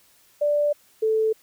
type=tone pair in turn; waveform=sine; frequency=587.3 / 439.1 Hz; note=D5 / A4; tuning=0 / -4 cents; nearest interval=perfect fourth; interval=504 cents; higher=first; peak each=-18 dBFS; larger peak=neither; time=0.41-0.73 / 1.02-1.33 s; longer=first; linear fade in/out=10 ms; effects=white hiss -58 dBFS RMS until 1.42 s